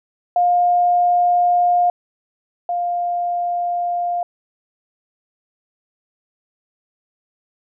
sine tone pair in turn, 708 / 701.9 Hz, F5 / F5, +23 / +9 cents, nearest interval unison, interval 14 cents, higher first, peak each -12 / -18 dBFS, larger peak first, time 0.36-1.9 / 2.69-4.23 s, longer neither, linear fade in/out 2 ms, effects none

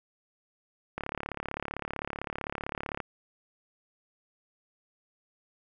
click train, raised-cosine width 0.5 ms, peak -18 dBFS, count 73, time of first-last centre 0.98-3.002 s, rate 35.6 Hz, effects none

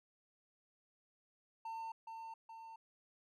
triangle tone with echo, 902 Hz, A5, 43 cents sharp, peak -40 dBFS, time 1.65-1.92 s, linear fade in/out 5 ms, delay 420 ms, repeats 2, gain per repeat -4 dB, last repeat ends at 2.76 s, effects none

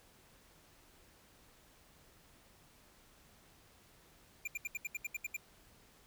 square tone bursts, 2387 Hz, D7, 28 cents sharp, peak -37 dBFS, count 10, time 4.45-5.367 s, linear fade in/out 5 ms, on 26 ms, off 73 ms, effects pink hiss -64 dBFS RMS until 6.06 s

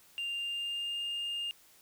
sine tone with pitch glide, 2794 to 2818 Hz, F7 to F7, 0 to +15 cents, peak -31 dBFS, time 0.18-1.51 s, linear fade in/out 0 ms, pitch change +15 cents, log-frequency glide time 0.33-1.05 s, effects tanh soft clip ceiling -32 dBFS + white hiss -61 dBFS RMS until 1.81 s

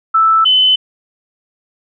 sine tone pair in turn, 1318.5 / 3031 Hz, E6 / F#7, 0 / +41 cents, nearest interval octave + major second, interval 1441 cents, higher second, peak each -7 dBFS, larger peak neither, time 0.14-0.45 / 0.45-0.76 s, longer neither, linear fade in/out 10 ms, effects none

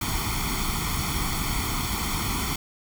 pink noise with comb filter, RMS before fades -27 dBFS, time 0.01-2.56 s, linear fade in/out 5 ms, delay 0.9 ms, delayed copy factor +0.85, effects none

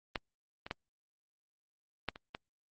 clicks, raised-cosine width 0.3 ms, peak -16 / -27 / -19 / -17 / -30 / -24 dBFS, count 6, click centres 0.158 / 0.665 / 0.711 / 2.087 / 2.159 / 2.349 s, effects Opus 32 kbps

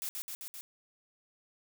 blue noise with echo, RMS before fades -37 dBFS, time 0.02-0.09 s, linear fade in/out 0 ms, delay 130 ms, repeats 4, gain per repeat -2 dB, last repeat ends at 0.61 s, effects none

